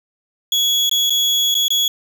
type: tone with dropouts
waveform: 35% pulse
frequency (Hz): 3360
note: G#7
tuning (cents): +19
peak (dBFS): -12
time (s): 0.52-1.88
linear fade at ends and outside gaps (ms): 2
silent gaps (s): 0.895-0.913 / 1.097-1.104 / 1.543-1.551 / 1.682-1.704
effects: none